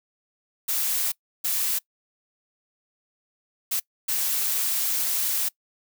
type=noise bursts at uneven times; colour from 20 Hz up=blue; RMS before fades=-25 dBFS; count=4; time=0.68-1.12 / 1.44-1.79 / 3.71-3.8 / 4.08-5.49 s; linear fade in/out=10 ms; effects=noise-tail reverb RT60 0.1 s tail -23 dB re dry